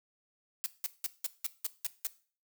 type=noise bursts; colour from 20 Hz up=blue; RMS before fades=-33 dBFS; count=8; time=0.64-2.068 s; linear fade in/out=0 ms; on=21 ms; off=180 ms; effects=noise-tail reverb RT60 0.4 s tail -17 dB re dry